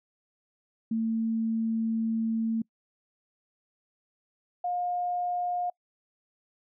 sine tone pair in turn, 224.8 / 712.2 Hz, A3 / F5, +37 / +34 cents, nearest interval octave + minor sixth, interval 1997 cents, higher second, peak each -25 / -27 dBFS, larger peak first, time 0.91-2.62 / 4.64-5.7 s, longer first, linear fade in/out 5 ms, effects noise-tail reverb RT60 0.1 s tail -26 dB re dry

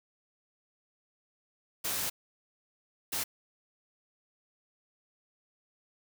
white noise bursts at uneven times, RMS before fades -33 dBFS, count 2, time 1.84-2.1 / 3.12-3.24 s, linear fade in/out 10 ms, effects none

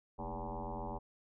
sine tone with frequency modulation, 401.9 Hz, G4, 43 cents sharp, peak -38 dBFS, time 0.18-0.99 s, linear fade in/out 20 ms, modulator 87.9 Hz, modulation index 6.4, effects none

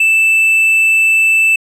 triangle tone, 2644 Hz, E7, 5 cents sharp, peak -6 dBFS, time 0-1.56 s, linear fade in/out 5 ms, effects resampled to 32000 Hz

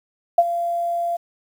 sine tone with ADSR envelope, 688 Hz, F5, 26 cents flat, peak -7 dBFS, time 0.38-1.17 s, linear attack 5 ms, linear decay 44 ms, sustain -13 dB, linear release 12 ms, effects 8-bit

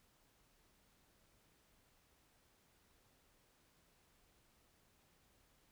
silence, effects pink hiss -73 dBFS RMS until 5.71 s

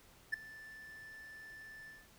triangle tone with ADSR envelope, 1760 Hz, A6, in tune, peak -27 dBFS, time 0.32-2.08 s, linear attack 19 ms, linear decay 4 ms, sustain -21 dB, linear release 200 ms, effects pink hiss -63 dBFS RMS until 2.18 s

